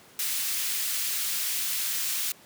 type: high-pass noise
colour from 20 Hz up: white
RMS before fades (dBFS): -29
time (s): 0.19-2.32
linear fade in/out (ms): 2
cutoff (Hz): 1900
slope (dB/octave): 12
effects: pink hiss -53 dBFS RMS until 2.45 s + high-pass 150 Hz 12 dB/octave